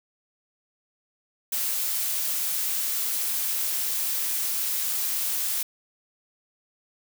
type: noise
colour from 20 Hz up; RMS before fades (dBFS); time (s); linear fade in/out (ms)
blue; -27; 1.52-5.63; 5
effects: none